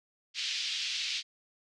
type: band-pass noise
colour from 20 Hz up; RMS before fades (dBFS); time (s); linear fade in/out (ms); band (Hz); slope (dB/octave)
pink; -34; 0.34-1.23; 50; 2700 to 5300; 24
effects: low-pass 8000 Hz 12 dB/octave